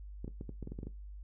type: clicks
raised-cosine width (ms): 3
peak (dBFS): -29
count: 10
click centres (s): 0.245 / 0.279 / 0.411 / 0.493 / 0.627 / 0.674 / 0.72 / 0.789 / 0.831 / 0.87
effects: noise-tail reverb RT60 0.2 s tail -17 dB re dry + added 50 Hz sine -44 dBFS peak until 1.23 s